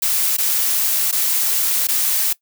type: noise with dropouts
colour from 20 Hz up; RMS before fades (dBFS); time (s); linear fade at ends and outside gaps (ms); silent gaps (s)
blue; -18; 0.02-2.33; 5; 0.368-0.382 / 1.114-1.125 / 1.871-1.885
effects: noise-tail reverb RT60 0.1 s tail -20 dB re dry